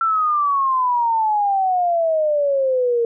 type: exponential sweep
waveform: sine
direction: down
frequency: 1350 to 461.4 Hz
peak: -15 dBFS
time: 0.01-3.05 s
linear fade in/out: 2 ms
effects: none